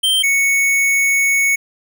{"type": "tone pair in turn", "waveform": "square", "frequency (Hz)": [3136, 2217], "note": ["G7", "C#7"], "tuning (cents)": [0, 0], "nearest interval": "tritone", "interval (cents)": 600, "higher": "first", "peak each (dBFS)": -13, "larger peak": "neither", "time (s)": [[0.03, 0.23], [0.23, 1.56]], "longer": "second", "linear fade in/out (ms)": 10, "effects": []}